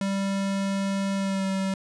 square tone with pitch glide, 196 to 192.41 Hz, G3 to G3, 0 to -32 cents, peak -25 dBFS, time 0.01-1.74 s, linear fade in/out 2 ms, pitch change -32 cents, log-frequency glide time 1.16-1.47 s, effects resampled to 22050 Hz

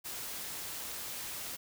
white noise, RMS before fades -41 dBFS, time 0.04-1.57 s, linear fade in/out 20 ms, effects none

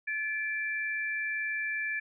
sine tone pair together, 1727.4 / 2349 Hz, A6 / D7, -32 / 0 cents, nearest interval perfect fourth, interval 532 cents, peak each -32 / -34 dBFS, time 0.07-2 s, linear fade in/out 10 ms, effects none

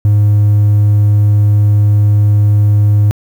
triangle tone, 103.83 Hz, G#2, in tune, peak -3 dBFS, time 0.05-3.11 s, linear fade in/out 0 ms, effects tanh soft clip ceiling 0 dBFS + 7-bit

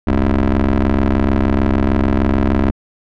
20% pulse ring-modulated tone, 66.6 Hz, C2, 31 cents sharp, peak -4 dBFS, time 0.07-2.71 s, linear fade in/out 5 ms, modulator 145 Hz, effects low-pass 2000 Hz 12 dB/octave

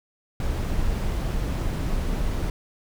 brown noise, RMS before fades -25 dBFS, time 0.4-2.5 s, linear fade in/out 2 ms, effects none

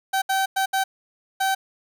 30% pulse tone bursts at uneven times, 771 Hz, G5, 29 cents flat, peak -17 dBFS, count 5, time 0.13-0.22 / 0.29-0.46 / 0.56-0.66 / 0.73-0.84 / 1.4-1.55 s, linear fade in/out 10 ms, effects none

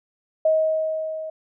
sine tone with level ramp, 632 Hz, D#5, 27 cents sharp, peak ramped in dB -14 to -29 dBFS, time 0.45-1.3 s, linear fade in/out 5 ms, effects none

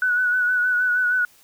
sine tone with vibrato, 1480 Hz, F#6, in tune, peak -17 dBFS, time 0.02-1.25 s, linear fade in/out 2 ms, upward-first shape sine, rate 6.4 Hz, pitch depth 34 cents each way, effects white hiss -54 dBFS RMS until 1.43 s

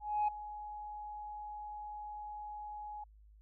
sine tone with ADSR envelope, 839 Hz, G#5, 17 cents sharp, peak -26 dBFS, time 0-3.04 s, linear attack 280 ms, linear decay 8 ms, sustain -16 dB, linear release 5 ms, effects tanh soft clip ceiling -26 dBFS + added 52 Hz sine -57 dBFS peak until 3.41 s

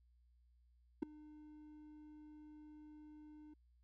triangle tone with ADSR envelope, 302.8 Hz, D#4, 47 cents flat, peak -29 dBFS, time 1.02-3.54 s, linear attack 9 ms, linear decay 5 ms, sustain -24 dB, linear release 7 ms, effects added 60 Hz sine -68 dBFS peak until 3.83 s

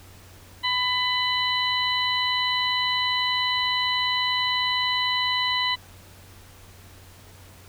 harmonic tone, 999 Hz, B5, 20 cents sharp, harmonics 1 / 2 / 3 / 4, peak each -27 / -27 / -27 / -27 dBFS, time 0.63-5.76 s, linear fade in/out 20 ms, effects added 92 Hz sine -49 dBFS peak until 7.68 s + pink hiss -50 dBFS RMS until 7.68 s

